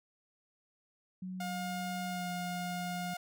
sine tone with pitch glide, 185 to 177.46 Hz, F#3 to F3, 0 to +28 cents, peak -38 dBFS, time 1.22-3.14 s, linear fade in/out 5 ms, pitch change -72 cents, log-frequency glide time 2.08-2.29 s
sawtooth tone, 713 Hz, F5, 36 cents sharp, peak -34 dBFS, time 1.4-3.17 s, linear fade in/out 5 ms
effects none

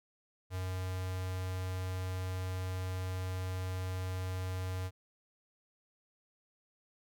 square tone with notch filter, 92.5 Hz, F#2, in tune, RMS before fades -37 dBFS, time 0.5-4.91 s, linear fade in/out 50 ms, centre 250 Hz, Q 1.9, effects none

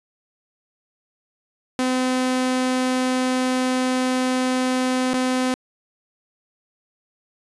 sawtooth tone with dropouts, 255.7 Hz, C4, 40 cents flat, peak -15 dBFS, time 1.79-5.54 s, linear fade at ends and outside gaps 0 ms, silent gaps 5.133-5.14 s, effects resampled to 24000 Hz

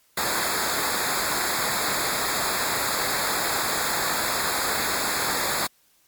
pink noise with comb filter, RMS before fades -25 dBFS, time 0.17-5.67 s, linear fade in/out 5 ms, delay 0.34 ms, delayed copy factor -0.95, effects white hiss -62 dBFS RMS until 6.07 s + MP3 96 kbps

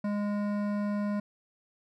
sine tone with hard clipping, 205.8 Hz, G#3, 16 cents flat, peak -30 dBFS, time 0.04-1.2 s, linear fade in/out 5 ms, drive 14 dB, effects none

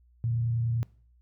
sine tone with frequency modulation, 116.54 Hz, A#2, in tune, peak -25 dBFS, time 0.24-0.83 s, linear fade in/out 0 ms, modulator 30.2 Hz, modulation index 0.31, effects noise-tail reverb RT60 0.5 s tail -21 dB re dry + added 60 Hz sine -58 dBFS peak until 1.21 s

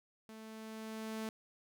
sawtooth tone with level ramp, 220 Hz, A3, in tune, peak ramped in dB -46 to -34 dBFS, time 0.29-1.29 s, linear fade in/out 0 ms, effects none

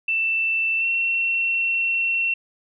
sine tone with pitch glide, 2667 to 2715 Hz, E7 to F7, +20 to -50 cents, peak -19 dBFS, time 0.08-2.34 s, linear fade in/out 5 ms, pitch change +30 cents, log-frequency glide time 0.79-0.85 s, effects none

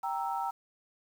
sine chord, E diminished, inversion first, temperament equal, 784 / 932.3 / 1318.5 Hz, G5 / Bb5 / E6, 0 / 0 / 0 cents, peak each -34 / -34 / -38 dBFS, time 0.03-0.51 s, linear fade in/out 10 ms, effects 9-bit

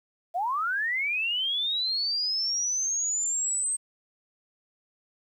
sine linear sweep, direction up, 659 to 8370 Hz, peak -25 dBFS, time 0.34-3.77 s, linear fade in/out 20 ms, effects 10-bit

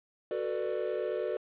triangle chord, B minor seventh, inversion second, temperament just, 370.4 / 444.5 / 493.9 / 592.7 Hz, F#4 / A4 / B4 / D5, +2 / +18 / 0 / +16 cents, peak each -34 dBFS, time 0.31-1.37 s, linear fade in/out 2 ms, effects resampled to 8000 Hz + 9-bit

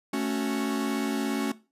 45% pulse chord, F# minor, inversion first, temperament equal, 220 / 277.2 / 370 Hz, A3 / C#4 / F#4, 0 / 0 / 0 cents, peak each -31 / -29 / -33 dBFS, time 0.13-1.52 s, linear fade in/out 5 ms, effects noise-tail reverb RT60 0.3 s tail -18 dB re dry + resampled to 32000 Hz

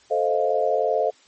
sine chord, F dominant seventh, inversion first, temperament equal, 440 / 523.3 / 622.3 / 698.5 Hz, A4 / C5 / Eb5 / F5, 0 / 0 / 0 / 0 cents, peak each -24 dBFS, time 0.1-1.11 s, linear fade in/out 20 ms, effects white hiss -55 dBFS RMS until 1.27 s + MP3 32 kbps

